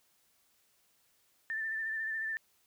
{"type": "tone with vibrato", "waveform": "sine", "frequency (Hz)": 1778, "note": "A6", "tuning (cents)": 18, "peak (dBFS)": -33, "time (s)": [1.5, 2.37], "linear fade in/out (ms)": 0, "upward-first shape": "sine", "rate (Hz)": 14, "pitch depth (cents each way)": 29, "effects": ["white hiss -71 dBFS RMS until 2.66 s"]}